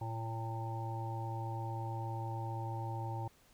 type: harmonic tone with a mistuned harmonic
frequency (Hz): 113.6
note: A#2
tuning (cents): -44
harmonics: 1 / 3 / 5 / 7 / 8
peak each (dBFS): -38 / -48 / -51 / -45 / -45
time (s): 0.01-3.28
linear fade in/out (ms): 5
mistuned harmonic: 5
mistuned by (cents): -30
effects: pink hiss -66 dBFS RMS until 3.53 s